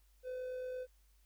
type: tone with amplitude modulation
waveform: triangle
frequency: 507 Hz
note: B4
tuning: 45 cents sharp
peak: -36 dBFS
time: 0.23-0.87 s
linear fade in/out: 50 ms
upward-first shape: sine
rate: 49 Hz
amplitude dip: 30%
effects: added 50 Hz sine -65 dBFS peak until 1.25 s + white hiss -75 dBFS RMS until 1.25 s